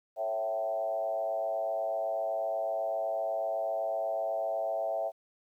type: tone with frequency modulation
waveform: sine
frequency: 659.3 Hz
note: E5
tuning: in tune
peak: -29 dBFS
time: 0.16-5.12 s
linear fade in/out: 50 ms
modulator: 108 Hz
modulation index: 0.99
effects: 11-bit